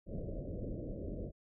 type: low-pass noise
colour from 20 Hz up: pink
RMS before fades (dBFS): -41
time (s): 0.06-1.32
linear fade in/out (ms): 50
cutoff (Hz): 630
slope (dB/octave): 96
effects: none